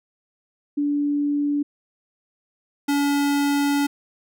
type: tone pair in turn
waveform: sine / square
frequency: 289.6 / 285 Hz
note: D4 / C#4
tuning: -24 / +48 cents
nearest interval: unison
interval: 28 cents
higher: first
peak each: -19 dBFS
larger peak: neither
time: 0.77-1.63 / 2.88-3.87 s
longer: second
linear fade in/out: 10 ms
effects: none